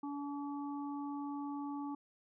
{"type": "harmonic tone", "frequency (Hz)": 285.7, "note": "D4", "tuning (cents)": -48, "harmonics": [1, 3, 4], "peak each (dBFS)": [-39, -46, -50], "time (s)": [0.03, 1.95], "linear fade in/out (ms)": 5, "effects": []}